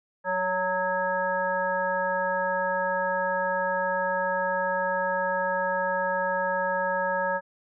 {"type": "harmonic tone with a mistuned harmonic", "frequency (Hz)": 183.7, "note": "F#3", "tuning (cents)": -12, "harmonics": [1, 3, 5, 7, 9], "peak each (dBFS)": [-40, -28, -28, -35, -30], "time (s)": [0.24, 7.41], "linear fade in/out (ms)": 50, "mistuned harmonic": 3, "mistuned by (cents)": 23, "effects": []}